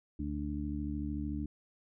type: harmonic tone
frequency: 73.42 Hz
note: D2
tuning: in tune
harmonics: 1 / 2 / 3 / 4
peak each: -38 / -43 / -40 / -38 dBFS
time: 0.19-1.46 s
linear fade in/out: 5 ms
effects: none